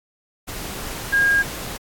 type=tone in noise; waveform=sine; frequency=1625 Hz; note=G#6; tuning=38 cents flat; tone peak=-14 dBFS; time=1.12-1.43 s; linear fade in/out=20 ms; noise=pink; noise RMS=-31 dBFS; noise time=0.47-1.78 s; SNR=+14 dB; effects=AAC 64 kbps